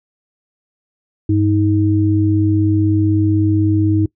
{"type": "tone pair together", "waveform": "sine", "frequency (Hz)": [100, 316], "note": ["G2", "D#4"], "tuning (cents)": [35, 27], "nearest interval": "octave + minor sixth", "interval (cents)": 1992, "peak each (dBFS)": -14, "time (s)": [1.29, 4.06], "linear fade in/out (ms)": 5, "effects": ["noise-tail reverb RT60 0.1 s tail -21 dB re dry"]}